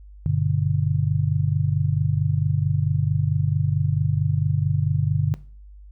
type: chord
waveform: sine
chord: G major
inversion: none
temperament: just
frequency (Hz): 98 / 122.5 / 147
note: G2 / B2 / D3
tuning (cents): 0 / -14 / +2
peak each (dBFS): -23 / -26 / -21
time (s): 0.26-5.34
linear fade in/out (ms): 0
effects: noise-tail reverb RT60 0.4 s tail -18 dB re dry + added 50 Hz sine -41 dBFS peak until 5.91 s